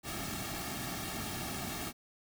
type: noise with comb filter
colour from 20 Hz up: pink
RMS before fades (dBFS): -39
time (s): 0.03-1.93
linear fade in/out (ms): 50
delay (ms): 2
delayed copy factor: -0.75
effects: none